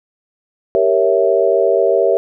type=chord; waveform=sine; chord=G diminished seventh; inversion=none; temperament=equal; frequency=392 / 466.2 / 554.4 / 659.3 Hz; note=G4 / Bb4 / Db5 / Fb5; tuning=0 / 0 / 0 / 0 cents; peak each=-16 dBFS; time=0.75-2.17 s; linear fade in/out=0 ms; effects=none